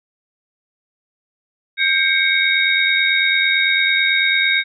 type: tone cluster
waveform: sine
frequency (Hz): 1588 / 2166 / 2255 / 3740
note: G6 / C#7 / C#7 / A#7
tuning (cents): +22 / -41 / +29 / +5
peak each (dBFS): -19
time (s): 1.77-4.64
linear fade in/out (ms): 50
effects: none